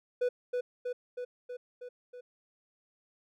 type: tone with echo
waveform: triangle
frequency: 494 Hz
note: B4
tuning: in tune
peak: -24 dBFS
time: 0.21-0.29 s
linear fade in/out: 10 ms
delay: 320 ms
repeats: 6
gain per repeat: -3 dB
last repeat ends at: 2.21 s
effects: none